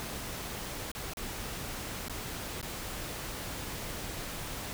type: noise with dropouts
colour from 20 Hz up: pink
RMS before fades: -39 dBFS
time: 0-4.73 s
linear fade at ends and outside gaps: 0 ms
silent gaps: 0.916-0.95 / 1.135-1.171 / 2.083-2.097 / 2.614-2.628 s
effects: none